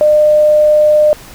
sine tone, 604 Hz, D5, 48 cents sharp, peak -5 dBFS, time 0.01-1.13 s, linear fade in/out 0 ms, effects pink hiss -35 dBFS RMS until 1.34 s

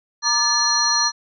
sine tone cluster, 938 / 1192 / 1727 / 4204 / 5820 Hz, A#5 / D6 / A6 / C8 / F#8, +11 / +25 / -33 / +7 / -29 cents, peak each -26 / -25 / -26 / -19 / -21 dBFS, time 0.22-1.12 s, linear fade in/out 50 ms, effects none

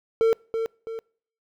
triangle tone with echo, 451.6 Hz, A4, 45 cents sharp, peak -14 dBFS, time 0.21-0.33 s, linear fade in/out 0 ms, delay 330 ms, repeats 2, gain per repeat -7 dB, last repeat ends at 0.99 s, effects noise-tail reverb RT60 0.5 s tail -26 dB re dry

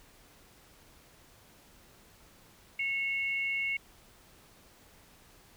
sine tone pair together, 2191 / 2768 Hz, C#7 / F7, -21 / -16 cents, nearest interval major third, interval 405 cents, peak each -30 / -37 dBFS, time 2.79-3.77 s, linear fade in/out 5 ms, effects pink hiss -59 dBFS RMS until 5.56 s

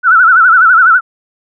sine tone with vibrato, 1407 Hz, F6, 12 cents sharp, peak -3 dBFS, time 0.03-1.01 s, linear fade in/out 50 ms, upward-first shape sine, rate 12 Hz, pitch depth 130 cents each way, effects none

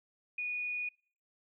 sine tone, 2462 Hz, D#7, 19 cents flat, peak -33 dBFS, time 0.38-0.89 s, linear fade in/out 5 ms, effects noise-tail reverb RT60 0.5 s tail -25 dB re dry

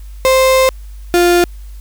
35% pulse tone pair in turn, 523.3 / 350 Hz, C5 / F4, 0 / +4 cents, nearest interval perfect fifth, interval 696 cents, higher first, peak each -6 dBFS, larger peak neither, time 0.25-0.69 / 1.14-1.44 s, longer first, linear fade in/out 0 ms, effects added 50 Hz sine -28 dBFS peak until 1.8 s + white hiss -49 dBFS RMS until 1.8 s

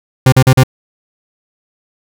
40% pulse tone bursts, 130 Hz, C3, 11 cents flat, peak -3 dBFS, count 4, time 0.26-0.635 s, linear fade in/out 5 ms, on 63 ms, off 41 ms, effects none

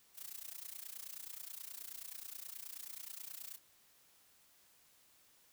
blue noise with amplitude modulation, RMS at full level -45 dBFS, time 0.14-3.59 s, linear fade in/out 50 ms, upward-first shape sine, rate 29.4 Hz, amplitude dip 90%, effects white hiss -68 dBFS RMS until 5.52 s

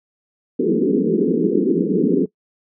white band-pass noise, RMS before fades -17 dBFS, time 0.59-2.26 s, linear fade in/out 5 ms, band 170 to 450 Hz, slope 96 dB/octave, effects noise-tail reverb RT60 0.1 s tail -21 dB re dry

